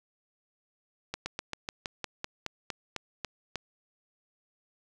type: slowing click train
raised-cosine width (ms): 0.2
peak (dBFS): -16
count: 13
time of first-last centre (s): 1.14-3.557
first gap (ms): 120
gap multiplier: 1.09
effects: none